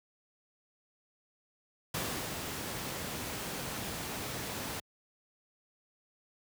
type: noise with ADSR envelope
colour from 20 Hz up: pink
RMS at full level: -34 dBFS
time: 1.94-4.8 s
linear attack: 4 ms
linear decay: 360 ms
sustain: -4 dB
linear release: 4 ms
effects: high-pass 80 Hz 12 dB/octave